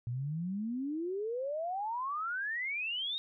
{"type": "exponential sweep", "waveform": "sine", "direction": "up", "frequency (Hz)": [115.6, 3777], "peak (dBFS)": -33, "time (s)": [0.07, 3.18], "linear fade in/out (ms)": 0, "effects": []}